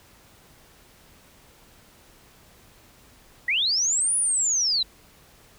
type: linear two-way sweep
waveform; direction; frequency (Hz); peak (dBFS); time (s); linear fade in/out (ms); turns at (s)
sine; up then down; 1868 to 9910 to 3867; -20; 3.48-4.83; 5; 4.16
effects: pink hiss -54 dBFS RMS until 5.58 s